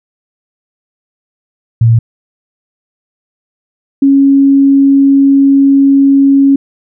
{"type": "tone pair in turn", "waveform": "sine", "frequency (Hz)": [115.1, 275.7], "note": ["A#2", "C#4"], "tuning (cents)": [-22, -9], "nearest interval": "octave + minor third", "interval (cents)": 1513, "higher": "second", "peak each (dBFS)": -3, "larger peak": "neither", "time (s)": [[1.81, 1.99], [4.02, 6.56]], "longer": "second", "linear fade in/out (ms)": 5, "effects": []}